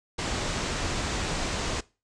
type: low-pass noise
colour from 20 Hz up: pink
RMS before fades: -30 dBFS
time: 0.18-1.81 s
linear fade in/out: 10 ms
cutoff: 8100 Hz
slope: 48 dB/octave
effects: noise-tail reverb RT60 0.3 s tail -21 dB re dry